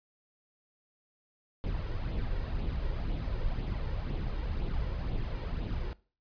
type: noise with flanger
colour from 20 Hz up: brown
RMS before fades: -33 dBFS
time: 1.64-5.93 s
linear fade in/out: 0 ms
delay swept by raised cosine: 0.28 to 2.18 ms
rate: 2 Hz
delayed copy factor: +0.5
effects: noise-tail reverb RT60 0.4 s tail -21 dB re dry + resampled to 11025 Hz